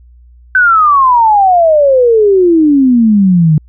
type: exponential sweep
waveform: sine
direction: down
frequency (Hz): 1538 to 149.1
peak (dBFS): -4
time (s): 0.55-3.58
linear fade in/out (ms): 2
effects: added 60 Hz sine -37 dBFS peak until 3.68 s